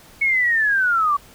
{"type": "linear sweep", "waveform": "sine", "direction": "down", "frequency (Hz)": [2217, 1124], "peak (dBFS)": -15, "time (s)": [0.21, 1.17], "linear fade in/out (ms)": 10, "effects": ["pink hiss -47 dBFS RMS until 1.34 s"]}